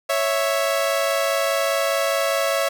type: tone pair together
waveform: sawtooth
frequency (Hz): 554.4 / 659.3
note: C#5 / E5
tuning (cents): 0 / 0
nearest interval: minor third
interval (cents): 300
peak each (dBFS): -18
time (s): 0.09-2.69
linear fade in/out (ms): 10
effects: none